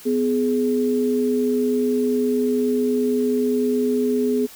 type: tone pair together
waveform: sine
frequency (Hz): 250 / 419.5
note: B3 / G#4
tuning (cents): +21 / +17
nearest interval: major sixth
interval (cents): 896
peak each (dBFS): -20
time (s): 0.05-4.47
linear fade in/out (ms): 20
effects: white hiss -43 dBFS RMS until 4.55 s